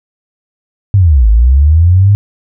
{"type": "linear two-way sweep", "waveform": "sine", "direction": "down then up", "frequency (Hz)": [103.83, 51.2, 103.83], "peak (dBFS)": -3, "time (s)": [0.94, 2.15], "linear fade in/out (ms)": 0, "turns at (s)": 1.28, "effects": []}